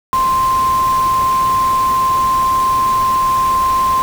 sine tone in noise, 1046.5 Hz, C6, in tune, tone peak -11 dBFS, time 0.13-4.02 s, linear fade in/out 0 ms, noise pink, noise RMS -27 dBFS, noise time 0.13-4.02 s, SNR +13 dB, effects none

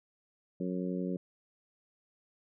harmonic tone, 91.3 Hz, F#2, 23 cents flat, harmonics 2 / 3 / 4 / 5 / 6, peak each -34 / -38 / -40 / -42 / -44 dBFS, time 0.6-1.17 s, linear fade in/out 5 ms, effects none

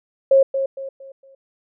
sine tone with echo, 541 Hz, C#5, 42 cents flat, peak -9 dBFS, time 0.31-0.43 s, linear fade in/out 5 ms, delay 230 ms, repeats 4, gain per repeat -9 dB, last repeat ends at 1.35 s, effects none

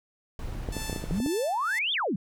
brown noise, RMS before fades -35 dBFS, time 0.39-1.19 s, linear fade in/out 2 ms
clicks, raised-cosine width 2 ms, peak -19 dBFS, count 9, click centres 0.688 / 0.767 / 0.897 / 0.929 / 0.962 / 1.04 / 1.11 / 1.202 / 1.262 s
5% pulse tone with tremolo, 880 Hz, A5, in tune, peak -23 dBFS, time 0.72-1.79 s, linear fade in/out 5 ms, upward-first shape sine, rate 2 Hz, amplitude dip 85%
sine exponential two-way sweep, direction up then down, 160 to 3628 to 160 Hz, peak -25 dBFS, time 1.11-2.16 s, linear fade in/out 5 ms, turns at 1.93 s
effects none

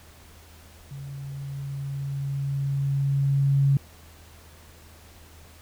sine tone with level ramp, 138.59 Hz, C#3, in tune, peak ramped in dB -35 to -16 dBFS, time 0.91-3.77 s, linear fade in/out 2 ms, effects added 80 Hz sine -50 dBFS peak until 5.61 s + pink hiss -52 dBFS RMS until 5.61 s

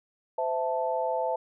sine chord, A minor, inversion first, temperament equal with one note detuned, 513.1 / 659.3 / 880 Hz, C5 / E5 / A5, -34 / 0 / 0 cents, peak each -30 dBFS, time 0.38-1.36 s, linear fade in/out 5 ms, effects none

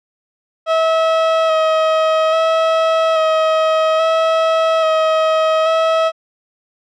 30% pulse tone with vibrato, 641 Hz, E5, 49 cents flat, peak -9 dBFS, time 0.66-6.12 s, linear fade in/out 50 ms, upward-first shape square, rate 0.6 Hz, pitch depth 16 cents each way, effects low-pass 3000 Hz 12 dB/octave

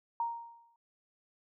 sine tone with exponential decay, 932.3 Hz, A#5, in tune, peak -28 dBFS, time 0.2-0.76 s, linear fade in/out 2 ms, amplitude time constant 120 ms, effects none

